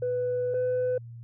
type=tone pair in turn; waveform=sine; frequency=495.9 / 502.8 Hz; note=B4 / B4; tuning=+7 / +31 cents; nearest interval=unison; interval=24 cents; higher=second; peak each=-24 / -22 dBFS; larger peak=second; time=0.02-0.54 / 0.54-0.98 s; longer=first; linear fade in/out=5 ms; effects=tanh soft clip ceiling -22 dBFS + added 117 Hz sine -40 dBFS peak until 1.23 s